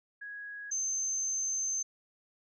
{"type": "tone pair in turn", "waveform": "sine", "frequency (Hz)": [1661.2, 6256], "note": ["G#6", "G8"], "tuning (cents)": [0, -4], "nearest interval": "octave + major seventh", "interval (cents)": 2296, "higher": "second", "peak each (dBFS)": [-40, -30], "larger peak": "second", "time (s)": [[0.21, 0.71], [0.71, 1.83]], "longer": "second", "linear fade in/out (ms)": 10, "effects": []}